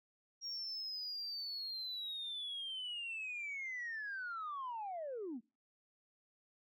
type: linear sweep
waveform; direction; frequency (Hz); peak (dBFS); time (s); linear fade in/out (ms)
sine; down; 5620 to 207.7; -39; 0.41-5.41; 50
effects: noise-tail reverb RT60 0.3 s tail -24 dB re dry + tanh soft clip ceiling -37 dBFS